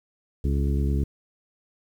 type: harmonic tone with a mistuned harmonic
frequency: 69.3 Hz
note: C#2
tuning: in tune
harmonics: 1 / 2 / 3 / 4 / 5 / 6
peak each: -22 / -28 / -32 / -34 / -36 / -38 dBFS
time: 0.44-1.04 s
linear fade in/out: 5 ms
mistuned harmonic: 6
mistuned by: +36 cents
effects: 9-bit